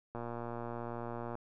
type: click train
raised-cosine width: 1 ms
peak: -27 dBFS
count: 143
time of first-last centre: 0.15-1.353 s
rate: 118 Hz
effects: none